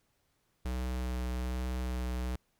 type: tone with vibrato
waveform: square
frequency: 62.5 Hz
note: B1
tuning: 21 cents sharp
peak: -33 dBFS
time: 0.65-2.36 s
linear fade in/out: 5 ms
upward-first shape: sine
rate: 1.2 Hz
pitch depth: 13 cents each way
effects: pink hiss -75 dBFS RMS until 2.59 s

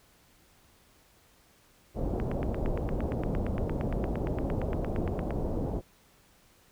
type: low-pass noise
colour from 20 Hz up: pink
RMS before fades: -31 dBFS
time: 1.94-5.82 s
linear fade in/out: 50 ms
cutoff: 680 Hz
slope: 24 dB/octave
type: click train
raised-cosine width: 0.5 ms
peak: -22 dBFS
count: 28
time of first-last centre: 2.2-5.307 s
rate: 8.69 Hz
effects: pink hiss -62 dBFS RMS until 6.71 s

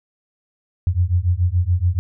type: beating tone pair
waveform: sine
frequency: 85.6 / 92.6 Hz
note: F2 / F#2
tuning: -34 / +2 cents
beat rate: 7 Hz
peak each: -18 dBFS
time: 0.87-1.99 s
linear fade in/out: 0 ms
effects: none

